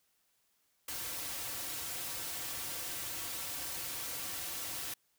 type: noise with comb filter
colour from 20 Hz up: white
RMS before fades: -40 dBFS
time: 0.88-4.94 s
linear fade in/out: 5 ms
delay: 4.8 ms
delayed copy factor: -0.6
effects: white hiss -75 dBFS RMS until 5.18 s